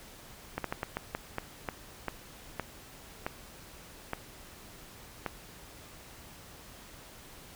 slowing click train, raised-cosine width 0.5 ms, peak -17 dBFS, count 13, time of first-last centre 0.58-5.263 s, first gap 63 ms, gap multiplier 1.3, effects pink hiss -51 dBFS RMS until 7.55 s

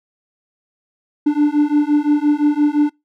triangle beating tone pair, 292.4 / 298.2 Hz, D4 / D4, -7 / +27 cents, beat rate 5.8 Hz, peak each -13 dBFS, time 1.26-2.9 s, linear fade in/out 10 ms, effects noise-tail reverb RT60 0.2 s tail -24 dB re dry

